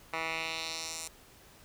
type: tone with band-pass filter sweep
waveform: 10% pulse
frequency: 162.2 Hz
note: E3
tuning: 28 cents flat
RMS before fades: -37 dBFS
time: 0.13-1.08 s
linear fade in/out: 5 ms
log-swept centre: 1700 to 8200 Hz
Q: 1.7
effects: pink hiss -57 dBFS RMS until 1.64 s